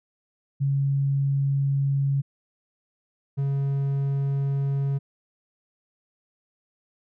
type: tone pair in turn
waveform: sine / triangle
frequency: 138.59 / 138.59 Hz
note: C#3 / C#3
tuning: 0 / 0 cents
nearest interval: unison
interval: 0 cents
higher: neither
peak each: -20 dBFS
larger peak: neither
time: 0.6-2.22 / 3.37-4.99 s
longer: neither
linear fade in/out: 20 ms
effects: none